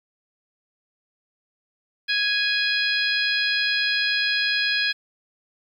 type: harmonic tone with a mistuned harmonic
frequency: 830.6 Hz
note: G#5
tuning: in tune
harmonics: 2 / 3 / 4 / 5 / 6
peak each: -24 / -26 / -27 / -28 / -29 dBFS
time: 2.08-4.93 s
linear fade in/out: 20 ms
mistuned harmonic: 5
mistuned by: -15 cents
effects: 9-bit